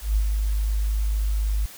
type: tone with ADSR envelope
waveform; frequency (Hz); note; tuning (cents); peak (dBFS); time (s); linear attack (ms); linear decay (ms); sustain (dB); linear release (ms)
sine; 51.91; G#1; 0; -16; 0.01-1.66; 150; 76; -4; 5
effects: white hiss -43 dBFS RMS until 1.77 s